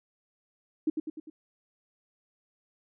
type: tone with echo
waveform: sine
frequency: 311.1 Hz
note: D#4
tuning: in tune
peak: -22 dBFS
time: 0.87-0.9 s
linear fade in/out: 5 ms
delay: 100 ms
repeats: 4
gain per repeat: -5 dB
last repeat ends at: 1.3 s
effects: none